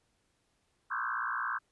sine tone with frequency modulation, 1309 Hz, E6, 13 cents flat, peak -31 dBFS, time 0.9-1.59 s, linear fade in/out 20 ms, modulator 58.7 Hz, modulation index 5.1, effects pink hiss -75 dBFS RMS until 1.71 s + resampled to 24000 Hz

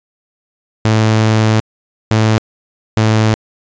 sawtooth tone bursts at uneven times, 109.7 Hz, A2, 5 cents flat, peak -5 dBFS, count 3, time 0.85-1.6 / 2.11-2.38 / 2.97-3.34 s, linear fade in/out 0 ms, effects resampled to 16000 Hz

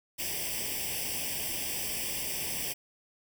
white noise with comb filter, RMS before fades -34 dBFS, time 0.18-2.74 s, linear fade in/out 20 ms, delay 0.37 ms, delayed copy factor +0.95, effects none

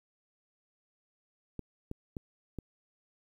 clicks, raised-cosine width 3 ms, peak -25 dBFS, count 4, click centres 1.593 / 1.914 / 2.168 / 2.587 s, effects 10-bit

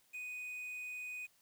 triangle tone with quantisation, 2489 Hz, D#7, in tune, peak -40 dBFS, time 0.13-1.27 s, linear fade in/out 20 ms, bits 10, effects white hiss -71 dBFS RMS until 1.41 s

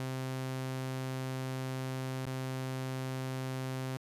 sawtooth tone with dropouts, 130.81 Hz, C3, in tune, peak -31 dBFS, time 0-3.97 s, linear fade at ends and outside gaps 0 ms, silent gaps 2.254-2.267 s, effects resampled to 32000 Hz

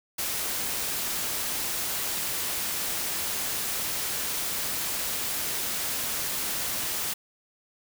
white noise, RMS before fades -30 dBFS, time 0.18-7.14 s, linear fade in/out 10 ms, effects none

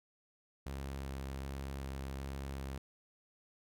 sawtooth tone with vibrato, 67.8 Hz, C#2, 38 cents flat, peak -36 dBFS, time 0.66-2.78 s, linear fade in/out 5 ms, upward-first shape square, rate 1.3 Hz, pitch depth 10 cents each way, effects none

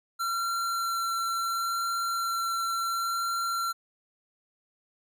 square tone with vibrato, 1362 Hz, F6, 44 cents flat, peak -28 dBFS, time 0.19-3.73 s, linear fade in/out 20 ms, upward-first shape sine, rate 0.71 Hz, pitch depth 9 cents each way, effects none

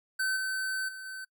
square tone with level steps, 1530 Hz, G6, 42 cents flat, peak -28 / -31 / -41 / -39 dBFS, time 0.19-1.25 s, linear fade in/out 10 ms, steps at 0.36 / 0.88 / 1.05 s, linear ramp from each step 10 ms, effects noise-tail reverb RT60 0.1 s tail -23 dB re dry

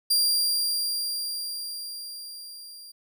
sawtooth tone with level ramp, 4767 Hz, D8, 25 cents sharp, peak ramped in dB -16 to -40 dBFS, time 0.1-2.92 s, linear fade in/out 10 ms, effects none

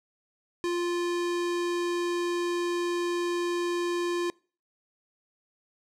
square tone, 348.7 Hz, F4, 3 cents flat, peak -27 dBFS, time 0.64-4.3 s, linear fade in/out 0 ms, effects noise-tail reverb RT60 0.4 s tail -25 dB re dry + low-pass 8000 Hz 12 dB/octave

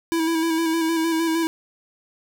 square tone with vibrato, 327 Hz, E4, 14 cents flat, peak -20 dBFS, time 0.12-1.47 s, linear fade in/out 0 ms, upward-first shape square, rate 6.5 Hz, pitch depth 27 cents each way, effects none

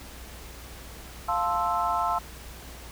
sine chord, F major seventh, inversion none, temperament equal, 698.5 / 880 / 1046.5 / 1318.5 Hz, F5 / A5 / C6 / E6, 0 / 0 / 0 / 0 cents, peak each -29 dBFS, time 1.28-2.19 s, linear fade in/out 10 ms, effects added 60 Hz sine -44 dBFS peak until 2.91 s + pink hiss -45 dBFS RMS until 2.91 s

